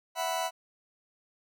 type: chord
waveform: 40% pulse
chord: E suspended second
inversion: none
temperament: just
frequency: 659.3 / 741.7 / 988.9 Hz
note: E5 / F#5 / B5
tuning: 0 / +4 / +2 cents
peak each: -33 dBFS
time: 0.15-0.51 s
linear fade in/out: 50 ms
effects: none